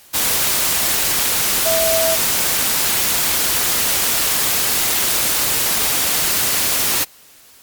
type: tone in noise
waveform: sine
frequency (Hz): 653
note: E5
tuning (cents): -17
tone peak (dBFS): -16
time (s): 1.65-2.16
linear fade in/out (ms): 20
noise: white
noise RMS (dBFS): -17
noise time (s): 0.13-7.05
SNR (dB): -2
effects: white hiss -46 dBFS RMS until 7.62 s + MP3 96 kbps